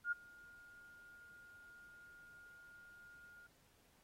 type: tone with ADSR envelope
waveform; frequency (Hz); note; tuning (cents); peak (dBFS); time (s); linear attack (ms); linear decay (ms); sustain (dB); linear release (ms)
sine; 1421; F6; +30; -33; 0.04-3.47; 77; 17; -24; 8
effects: pink hiss -72 dBFS RMS until 4.03 s + AAC 48 kbps